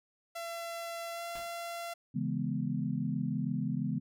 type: tone with pitch glide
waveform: sawtooth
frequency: 676 to 683.1 Hz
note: E5 to F5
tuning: +43 to -38 cents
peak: -34 dBFS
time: 0.35-1.94 s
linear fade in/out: 10 ms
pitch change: +19 cents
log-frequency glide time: 1.11-1.23 s
type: noise with exponential decay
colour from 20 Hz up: pink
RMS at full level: -46 dBFS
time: 1.35-1.59 s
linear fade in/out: 5 ms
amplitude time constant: 51 ms
type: chord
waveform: sine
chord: C# minor seventh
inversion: none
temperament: equal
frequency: 138.59 / 164.81 / 207.7 / 246.9 Hz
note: C#3 / E3 / G#3 / B3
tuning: 0 / 0 / 0 / 0 cents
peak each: -36 dBFS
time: 2.14-4 s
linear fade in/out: 20 ms
effects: none